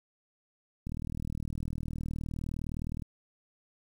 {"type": "click train", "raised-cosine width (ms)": 5, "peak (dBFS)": -24, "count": 86, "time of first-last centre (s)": [0.87, 3.022], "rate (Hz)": 39.5, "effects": ["9-bit"]}